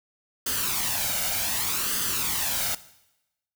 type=noise with flanger; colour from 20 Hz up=white; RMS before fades=-27 dBFS; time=0.46-2.75 s; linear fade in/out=5 ms; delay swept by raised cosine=0.63 to 1.37 ms; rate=0.66 Hz; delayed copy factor=+0.6; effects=noise-tail reverb RT60 0.9 s tail -17 dB re dry